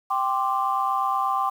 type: chord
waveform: sine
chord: G suspended fourth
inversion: none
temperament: equal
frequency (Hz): 784 / 1046.5 / 1174.7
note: G5 / C6 / D6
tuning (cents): 0 / 0 / 0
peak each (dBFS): -25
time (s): 0.1-1.5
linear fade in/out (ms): 10
effects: tanh soft clip ceiling -11 dBFS + 8-bit